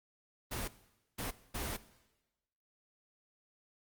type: noise bursts at uneven times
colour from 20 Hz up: pink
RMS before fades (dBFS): -38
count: 3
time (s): 0.51-0.68 / 1.18-1.31 / 1.54-1.77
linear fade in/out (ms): 10
effects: noise-tail reverb RT60 1.0 s tail -17 dB re dry + Opus 24 kbps